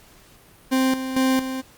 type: tone with tremolo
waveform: 40% pulse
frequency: 261.8 Hz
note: C4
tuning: 1 cent sharp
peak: -16 dBFS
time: 0.71-1.62 s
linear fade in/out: 20 ms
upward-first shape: square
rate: 2.2 Hz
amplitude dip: 65%
effects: pink hiss -51 dBFS RMS until 1.77 s + Opus 48 kbps